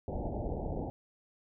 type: low-pass noise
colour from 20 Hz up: pink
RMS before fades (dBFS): -36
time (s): 0.08-0.9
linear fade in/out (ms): 0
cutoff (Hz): 850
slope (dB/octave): 96
effects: none